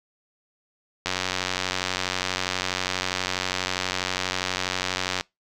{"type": "click train", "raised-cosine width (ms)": 0.2, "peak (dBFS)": -7, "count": 384, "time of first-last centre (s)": [1.06, 5.21], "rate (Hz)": 92.3, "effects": ["noise-tail reverb RT60 0.2 s tail -25 dB re dry"]}